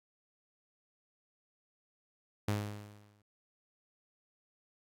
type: tone with exponential decay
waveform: sawtooth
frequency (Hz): 103.83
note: G#2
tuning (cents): 0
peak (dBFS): -25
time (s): 2.48-3.22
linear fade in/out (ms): 5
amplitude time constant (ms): 160
effects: AAC 48 kbps